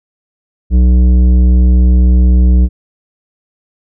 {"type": "tone with tanh clipping", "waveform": "triangle", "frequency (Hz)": 61.74, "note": "B1", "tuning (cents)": 0, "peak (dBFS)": -6, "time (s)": [0.7, 2.69], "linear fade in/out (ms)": 50, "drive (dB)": 15, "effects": []}